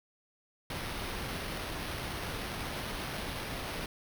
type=noise with sample-and-hold; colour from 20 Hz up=pink; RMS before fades=-38 dBFS; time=0.7-3.86 s; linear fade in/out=2 ms; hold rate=7350 Hz; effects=none